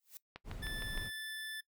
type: noise with exponential growth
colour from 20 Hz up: blue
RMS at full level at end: -46 dBFS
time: 0-0.17 s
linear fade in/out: 0 ms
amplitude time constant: 35 ms
type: click train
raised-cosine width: 0.3 ms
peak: -29 dBFS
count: 5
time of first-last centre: 0.36-0.976 s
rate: 6.49 Hz
type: noise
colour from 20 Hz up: brown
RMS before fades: -43 dBFS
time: 0.44-1.11 s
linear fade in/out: 50 ms
type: tone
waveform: 25% pulse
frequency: 1752 Hz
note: A6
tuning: 8 cents flat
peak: -37 dBFS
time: 0.62-1.61 s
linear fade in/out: 10 ms
effects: noise-tail reverb RT60 0.1 s tail -19 dB re dry